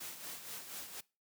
white noise with tremolo, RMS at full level -44 dBFS, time 0-1.01 s, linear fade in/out 10 ms, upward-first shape sine, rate 4.2 Hz, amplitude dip 55%, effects noise-tail reverb RT60 0.3 s tail -23 dB re dry + high-pass 100 Hz 12 dB/octave

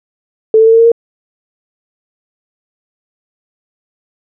sine tone with pitch steps, 440 / 444.9 / 449.8 / 454.7 / 459.7 / 464.8 Hz, A4 / A4 / A4 / A#4 / A#4 / A#4, 0 / +19 / +38 / -43 / -24 / -5 cents, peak -3 dBFS, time 0.54-0.918 s, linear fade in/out 2 ms, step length 63 ms, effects none

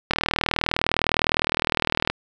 click train, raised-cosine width 0.3 ms, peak -3 dBFS, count 80, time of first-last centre 0.11-2.1 s, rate 39.7 Hz, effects none

